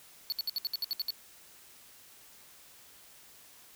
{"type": "tone bursts", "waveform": "square", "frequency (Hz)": 4435, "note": "C#8", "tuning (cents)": 0, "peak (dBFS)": -30, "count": 10, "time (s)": [0.3, 1.105], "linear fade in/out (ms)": 0, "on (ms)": 22, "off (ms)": 65, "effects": ["white hiss -56 dBFS RMS until 3.75 s"]}